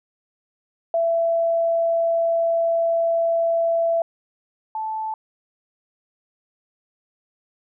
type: tone pair in turn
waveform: sine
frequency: 668 / 875.2 Hz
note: E5 / A5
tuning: +23 / -9 cents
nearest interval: perfect fourth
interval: 468 cents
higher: second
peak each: -17 / -24 dBFS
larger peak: first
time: 0.94-4.02 / 4.75-5.14 s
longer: first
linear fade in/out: 2 ms
effects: none